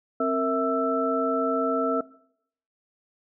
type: tone cluster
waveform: sine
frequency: 264.8 / 461 / 655 / 1325 Hz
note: C4 / A#4 / E5 / E6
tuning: +21 / -19 / -11 / +9 cents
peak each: -27 dBFS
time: 0.2-2.01 s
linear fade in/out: 5 ms
effects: noise-tail reverb RT60 0.7 s tail -20 dB re dry